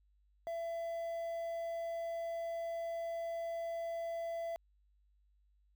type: tone with quantisation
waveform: triangle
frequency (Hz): 670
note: E5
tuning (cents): +28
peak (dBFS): -35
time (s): 0.47-4.56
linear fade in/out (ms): 0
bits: 10
effects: added 50 Hz sine -68 dBFS peak until 5.75 s